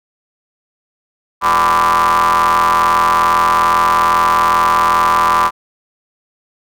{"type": "ring-modulated tone", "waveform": "40% pulse", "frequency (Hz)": 82.41, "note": "E2", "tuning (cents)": 0, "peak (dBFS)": -6, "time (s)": [1.41, 5.51], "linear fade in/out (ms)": 50, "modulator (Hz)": 1090, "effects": []}